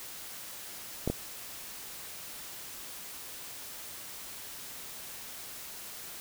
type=clicks; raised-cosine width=2 ms; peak=-15 / -16 dBFS; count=2; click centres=1.076 / 1.1 s; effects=white hiss -44 dBFS RMS until 6.2 s